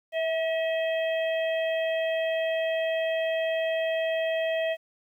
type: harmonic tone with a mistuned harmonic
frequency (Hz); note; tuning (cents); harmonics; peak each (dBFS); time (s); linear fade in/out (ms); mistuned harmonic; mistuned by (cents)
641; E5; -49; 1 / 3 / 4 / 5; -25 / -35 / -37 / -39; 0.12-4.77; 50; 1; +23
effects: 10-bit